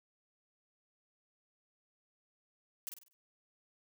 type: noise with echo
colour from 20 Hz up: blue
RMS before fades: -40 dBFS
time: 2.87-2.89 s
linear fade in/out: 0 ms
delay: 48 ms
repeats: 5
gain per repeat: -7 dB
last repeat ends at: 3.13 s
effects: none